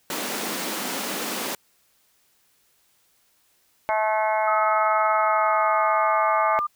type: high-pass noise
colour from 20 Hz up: pink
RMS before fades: -29 dBFS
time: 0.1-1.55 s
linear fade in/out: 2 ms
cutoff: 190 Hz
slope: 48 dB/octave
type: harmonic tone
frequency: 216.3 Hz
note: A3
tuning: 29 cents flat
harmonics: 3 / 4 / 5 / 6 / 7 / 8 / 9 / 10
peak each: -24 / -23 / -30 / -36 / -33 / -40 / -41 / -31 dBFS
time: 3.89-6.59 s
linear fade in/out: 0 ms
type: tone with pitch glide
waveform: sine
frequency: 1277 to 1198.4 Hz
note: D#6 to D6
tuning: +45 to +35 cents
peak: -22 dBFS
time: 4.47-6.67 s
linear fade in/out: 10 ms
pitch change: -110 cents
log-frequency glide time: 5.15-6.26 s
effects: white hiss -64 dBFS RMS until 6.75 s